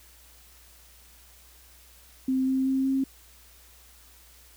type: tone with pitch steps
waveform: sine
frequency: 261.6 / 263.7 / 265.9 / 268 Hz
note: C4 / C4 / C4 / C4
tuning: 0 / +14 / +28 / +42 cents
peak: -22 dBFS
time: 2.28-3.04 s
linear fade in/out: 5 ms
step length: 190 ms
effects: added 60 Hz sine -56 dBFS peak until 4.56 s + white hiss -55 dBFS RMS until 4.56 s